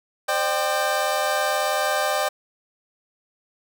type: chord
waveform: 25% pulse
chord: C suspended second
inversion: none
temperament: equal with one note detuned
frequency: 523.3 / 601.8 / 784 Hz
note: C5 / D5 / G5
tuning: 0 / +42 / 0 cents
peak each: -25 / -20 / -21 dBFS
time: 0.28-2.29 s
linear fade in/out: 10 ms
effects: none